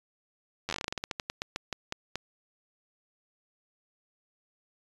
slowing click train, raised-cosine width 0.2 ms, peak -15 dBFS, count 21, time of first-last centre 0.69-2.156 s, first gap 10 ms, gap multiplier 1.18, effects resampled to 24000 Hz

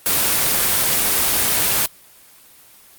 white noise, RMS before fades -17 dBFS, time 0.06-1.86 s, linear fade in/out 2 ms, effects white hiss -47 dBFS RMS until 2.98 s + Opus 24 kbps

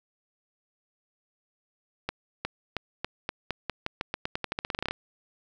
accelerating click train, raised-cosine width 0.3 ms, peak -13 dBFS, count 23, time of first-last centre 2.09-4.91 s, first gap 360 ms, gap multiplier 0.88, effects none

